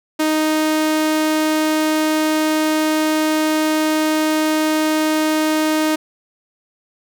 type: tone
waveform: sawtooth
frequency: 310.8 Hz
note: D#4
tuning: 2 cents flat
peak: -11 dBFS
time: 0.19-5.96 s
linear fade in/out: 10 ms
effects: none